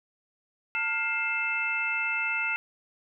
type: tone cluster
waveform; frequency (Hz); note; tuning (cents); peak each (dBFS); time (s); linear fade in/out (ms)
sine; 896 / 1412 / 2120 / 2643; A5 / F6 / C7 / E7; +31 / +19 / +22 / +4; -38 / -32 / -31 / -29; 0.75-2.56; 0
effects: none